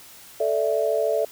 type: chord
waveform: sine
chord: A suspended fourth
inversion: none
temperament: just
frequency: 440 / 586.7 / 660 Hz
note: A4 / D5 / E5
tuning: 0 / -2 / +2 cents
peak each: -24 dBFS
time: 0.4-1.25 s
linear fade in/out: 5 ms
effects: white hiss -46 dBFS RMS until 1.31 s